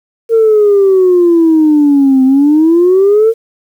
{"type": "exponential two-way sweep", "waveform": "sine", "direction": "down then up", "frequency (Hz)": [460.6, 259.1, 460.6], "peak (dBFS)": -3, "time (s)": [0.29, 3.34], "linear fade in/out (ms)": 50, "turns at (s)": 2.24, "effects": ["tanh soft clip ceiling -1 dBFS", "7-bit"]}